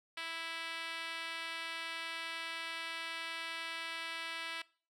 5% pulse tone with band-pass filter, 329.6 Hz, E4, in tune, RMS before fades -42 dBFS, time 0.17-4.62 s, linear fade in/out 5 ms, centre 2500 Hz, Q 0.65, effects noise-tail reverb RT60 0.4 s tail -21 dB re dry

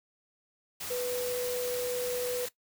sine tone in noise, 493.9 Hz, B4, in tune, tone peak -30 dBFS, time 0.9-2.46 s, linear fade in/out 10 ms, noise white, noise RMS -38 dBFS, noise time 0.8-2.49 s, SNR +5 dB, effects noise-tail reverb RT60 0.1 s tail -17 dB re dry

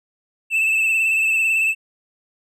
triangle tone with vibrato, 2637 Hz, E7, in tune, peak -14 dBFS, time 0.5-1.75 s, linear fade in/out 50 ms, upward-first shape sine, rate 18 Hz, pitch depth 38 cents each way, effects none

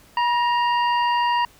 harmonic tone with a mistuned harmonic, 932.3 Hz, A#5, in tune, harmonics 1 / 2 / 3 / 5, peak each -18 / -28 / -29 / -37 dBFS, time 0.17-1.45 s, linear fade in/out 2 ms, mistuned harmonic 1, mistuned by +57 cents, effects pink hiss -52 dBFS RMS until 1.59 s

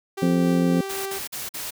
sawtooth tone with tremolo, 390.1 Hz, G4, 8 cents flat, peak -24 dBFS, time 0.17-1.19 s, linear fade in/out 10 ms, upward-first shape triangle, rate 3.7 Hz, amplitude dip 25%
harmonic tone, 87.3 Hz, F2, in tune, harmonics 2 / 3 / 4 / 5 / 6, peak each -20 / -21 / -32 / -31 / -29 dBFS, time 0.22-0.81 s, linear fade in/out 5 ms
white noise bursts, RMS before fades -32 dBFS, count 4, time 0.89-1.708 s, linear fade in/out 10 ms, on 170 ms, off 46 ms
effects none

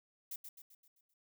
violet noise with echo, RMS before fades -43 dBFS, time 0.31-0.36 s, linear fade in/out 5 ms, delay 130 ms, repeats 6, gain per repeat -6 dB, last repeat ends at 1.14 s, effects none

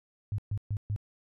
sine tone bursts, 103.83 Hz, G#2, in tune, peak -28 dBFS, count 4, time 0.32-0.962 s, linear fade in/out 0 ms, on 63 ms, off 130 ms, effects none

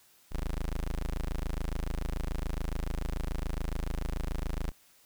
25% pulse tone, 27 Hz, A0, 32 cents flat, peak -27 dBFS, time 0.31-4.72 s, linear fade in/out 20 ms, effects white hiss -62 dBFS RMS until 5.05 s

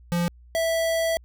square tone pair in turn, 173 / 657.3 Hz, F3 / E5, -16 / -5 cents, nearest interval octave + major seventh, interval 2311 cents, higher second, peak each -22 dBFS, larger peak neither, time 0.12-0.28 / 0.55-1.17 s, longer second, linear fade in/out 0 ms, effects added 60 Hz sine -47 dBFS peak until 1.24 s

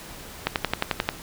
click train, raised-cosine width 0.3 ms, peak -5 dBFS, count 8, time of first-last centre 0.47-1.089 s, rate 11.3 Hz, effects pink hiss -41 dBFS RMS until 1.22 s

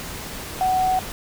sine tone in noise, 746 Hz, F#5, 14 cents sharp, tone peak -17 dBFS, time 0.61-0.99 s, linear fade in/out 0 ms, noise pink, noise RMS -33 dBFS, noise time 0-1.12 s, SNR +13 dB, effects none

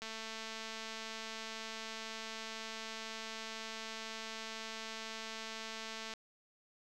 click train, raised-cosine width 0.2 ms, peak -27 dBFS, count 1359, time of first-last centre 0.02-6.137 s, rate 222 Hz, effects none

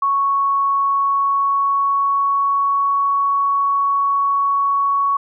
sine tone with pitch glide, 1108.7 to 1116.4 Hz, C#6 to C#6, 0 to +12 cents, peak -14 dBFS, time 0.02-5.17 s, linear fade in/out 5 ms, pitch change +12 cents, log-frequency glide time 0.72-2.98 s, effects none

